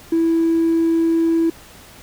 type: tone with hard clipping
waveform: sine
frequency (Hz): 329.6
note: E4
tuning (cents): 0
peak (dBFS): -14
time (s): 0.12-1.5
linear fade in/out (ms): 5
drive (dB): 1
effects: pink hiss -43 dBFS RMS until 2.02 s